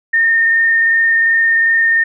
sine tone with frequency modulation, 1825 Hz, A#6, 37 cents flat, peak -9 dBFS, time 0.13-2.04 s, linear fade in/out 10 ms, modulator 22.7 Hz, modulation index 0.76, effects none

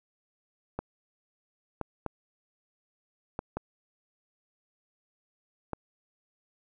clicks, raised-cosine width 1 ms, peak -18 dBFS, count 6, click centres 0.79 / 1.813 / 2.063 / 3.391 / 3.57 / 5.733 s, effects none

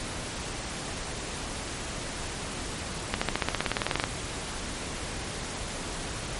accelerating click train, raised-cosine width 0.3 ms, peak -8 dBFS, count 17, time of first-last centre 3.14-4.039 s, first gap 75 ms, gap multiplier 0.96, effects pink hiss -35 dBFS RMS until 6.39 s + MP3 48 kbps

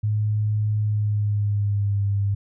sine tone with pitch glide, 106.2 to 100.24 Hz, G#2 to G2, +39 to +39 cents, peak -19 dBFS, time 0.03-2.35 s, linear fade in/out 10 ms, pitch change -100 cents, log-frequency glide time 0.79-2.06 s, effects none

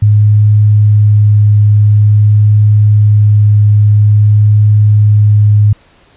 sine tone with vibrato, 104.8 Hz, G#2, 16 cents sharp, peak -3 dBFS, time 0.02-5.73 s, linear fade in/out 5 ms, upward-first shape triangle, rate 0.48 Hz, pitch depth 8 cents each way, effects pink hiss -46 dBFS RMS until 6.16 s + resampled to 8000 Hz

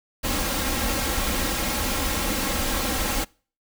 pink noise with comb filter, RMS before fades -25 dBFS, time 0.23-3.25 s, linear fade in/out 20 ms, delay 3.7 ms, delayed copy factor +0.65, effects noise-tail reverb RT60 0.4 s tail -25 dB re dry

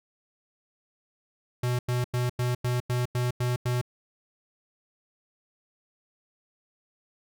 square tone bursts, 123.47 Hz, B2, in tune, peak -25 dBFS, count 9, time 1.63-3.814 s, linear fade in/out 5 ms, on 160 ms, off 93 ms, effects none

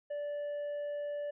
triangle tone, 583 Hz, D5, 13 cents flat, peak -33 dBFS, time 0.1-1.31 s, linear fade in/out 10 ms, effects resampled to 8000 Hz

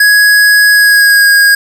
square tone with pitch glide, 1668 to 1636.5 Hz, G#6 to G#6, +7 to -26 cents, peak -4 dBFS, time 0-1.55 s, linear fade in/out 5 ms, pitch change -33 cents, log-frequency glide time 0.73-1.27 s, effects none

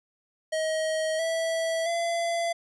square tone with pitch steps, 632 / 655 / 678.9 Hz, D#5 / E5 / F5, +27 / -11 / -49 cents, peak -26 dBFS, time 0.52-2.53 s, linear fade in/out 10 ms, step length 670 ms, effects resampled to 24000 Hz + 11-bit

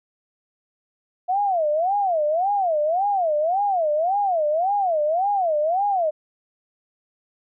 sine tone with vibrato, 698.5 Hz, F5, in tune, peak -18 dBFS, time 1.28-6.11 s, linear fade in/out 20 ms, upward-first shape sine, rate 1.8 Hz, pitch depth 280 cents each way, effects none

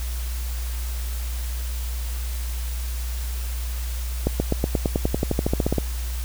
accelerating click train, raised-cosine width 2 ms, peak -7 dBFS, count 18, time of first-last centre 4.27-5.783 s, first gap 130 ms, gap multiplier 0.95, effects added 60 Hz sine -25 dBFS peak until 6.24 s + white hiss -38 dBFS RMS until 6.24 s

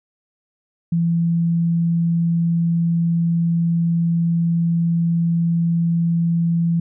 sine tone, 168.3 Hz, E3, 36 cents sharp, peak -15 dBFS, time 0.92-6.8 s, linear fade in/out 5 ms, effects none

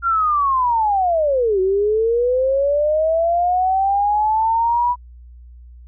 sine linear two-way sweep, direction down then up, 1396.9 to 370 to 985 Hz, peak -14 dBFS, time 0.02-4.96 s, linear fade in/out 50 ms, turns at 1.6 s, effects added 60 Hz sine -38 dBFS peak until 5.87 s

